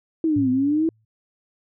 sine linear two-way sweep, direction down then up, 330.3 to 250.7 to 330.3 Hz, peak -17 dBFS, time 0.24-0.89 s, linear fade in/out 2 ms, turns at 0.5 s
sine tone with exponential decay, 110 Hz, A2, in tune, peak -23 dBFS, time 0.36-1.05 s, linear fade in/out 5 ms, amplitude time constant 150 ms
effects none

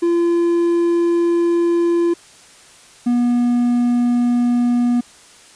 triangle tone pair in turn, 342.1 / 241.9 Hz, F4 / B3, -36 / -36 cents, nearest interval tritone, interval 600 cents, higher first, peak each -11 dBFS, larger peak neither, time 0.02-2.14 / 3.06-5.01 s, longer first, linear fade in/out 10 ms, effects white hiss -45 dBFS RMS until 5.55 s + resampled to 22050 Hz

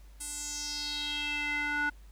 square tone with band-pass filter sweep, 293.7 Hz, D4, in tune, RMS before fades -34 dBFS, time 0.2-1.9 s, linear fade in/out 10 ms, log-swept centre 9300 to 1400 Hz, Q 4, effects added 50 Hz sine -49 dBFS peak until 2.11 s + pink hiss -64 dBFS RMS until 2.11 s

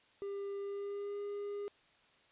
triangle tone with pitch glide, 399.1 to 407.5 Hz, G4 to G#4, +31 to -33 cents, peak -36 dBFS, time 0.22-1.68 s, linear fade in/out 0 ms, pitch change +36 cents, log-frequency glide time 0.59-1.2 s, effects white hiss -67 dBFS RMS until 2.31 s + resampled to 8000 Hz

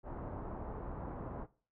pink low-pass noise, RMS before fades -43 dBFS, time 0.03-1.47 s, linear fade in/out 50 ms, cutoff 1100 Hz, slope 24 dB/octave, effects noise-tail reverb RT60 0.4 s tail -19 dB re dry

